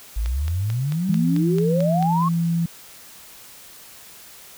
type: exponential sweep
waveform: sine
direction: up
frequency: 50.4 to 1124 Hz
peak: -20 dBFS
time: 0.16-2.29 s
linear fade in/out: 10 ms
type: click train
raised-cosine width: 0.2 ms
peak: -17 dBFS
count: 9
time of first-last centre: 0.26-2.026 s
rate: 4.53 Hz
type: tone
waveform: sine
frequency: 168.1 Hz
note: E3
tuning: 34 cents sharp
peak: -18 dBFS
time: 1.09-2.66 s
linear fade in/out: 5 ms
effects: white hiss -44 dBFS RMS until 4.57 s